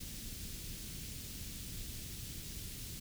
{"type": "band-stop noise", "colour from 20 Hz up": "pink", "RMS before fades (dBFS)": -45, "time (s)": [0, 3], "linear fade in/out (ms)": 10, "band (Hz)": [220, 3500], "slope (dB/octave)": 12, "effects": []}